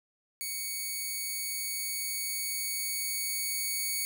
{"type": "tone with level ramp", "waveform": "5% pulse", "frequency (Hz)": 2234, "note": "C#7", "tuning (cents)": 13, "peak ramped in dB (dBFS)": [-24, -20], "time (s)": [0.41, 4.05], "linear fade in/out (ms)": 0, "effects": []}